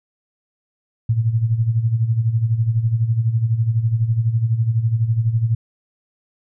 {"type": "tone with tremolo", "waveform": "sine", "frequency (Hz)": 113.9, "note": "A#2", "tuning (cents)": -40, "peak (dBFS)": -12, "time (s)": [1.09, 5.55], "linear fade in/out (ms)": 5, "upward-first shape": "sine", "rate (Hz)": 12, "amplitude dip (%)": 70, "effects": []}